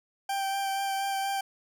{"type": "tone with vibrato", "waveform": "40% pulse", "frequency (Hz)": 784, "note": "G5", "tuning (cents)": 0, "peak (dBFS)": -27, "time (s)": [0.29, 1.41], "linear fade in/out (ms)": 5, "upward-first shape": "sine", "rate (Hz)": 4.2, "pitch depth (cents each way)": 14, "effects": []}